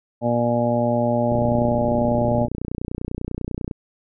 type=harmonic tone; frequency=119.3 Hz; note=A#2; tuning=41 cents sharp; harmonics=1 / 2 / 3 / 4 / 5 / 6 / 7; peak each=-25 / -22 / -31 / -30 / -21 / -32 / -27 dBFS; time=0.21-2.48 s; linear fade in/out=50 ms
type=click train; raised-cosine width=3 ms; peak=-14 dBFS; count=73; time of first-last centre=1.32-3.712 s; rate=30.1 Hz
effects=none